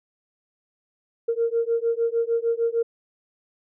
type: beating tone pair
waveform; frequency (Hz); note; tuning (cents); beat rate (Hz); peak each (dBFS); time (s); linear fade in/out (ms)
sine; 459.9 / 466.5; A#4 / A#4; -23 / +1; 6.6; -23; 1.28-2.83; 10
effects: tanh soft clip ceiling -13 dBFS